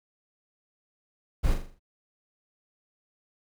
brown noise with echo, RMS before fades -23 dBFS, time 1.43-1.55 s, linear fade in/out 20 ms, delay 41 ms, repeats 6, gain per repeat -6 dB, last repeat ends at 1.796 s, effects none

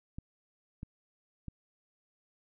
clicks, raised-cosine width 5 ms, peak -28 dBFS, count 3, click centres 0.185 / 0.831 / 1.483 s, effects none

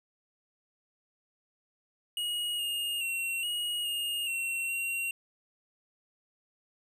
square tone with pitch steps, 2888 / 2841 / 2729 / 2888 / 2844 / 2723 / 2747 Hz, F#7 / F7 / F7 / F#7 / F7 / F7 / F7, -43 / +29 / -41 / -43 / +31 / -44 / -29 cents, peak -31 dBFS, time 2.17-5.11 s, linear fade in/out 2 ms, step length 420 ms, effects none

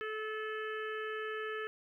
harmonic tone, 433.5 Hz, A4, 26 cents flat, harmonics 1 / 3 / 4 / 5 / 6 / 7, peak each -39 / -43 / -42 / -53 / -51 / -52 dBFS, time 0.01-1.67 s, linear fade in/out 0 ms, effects 12-bit

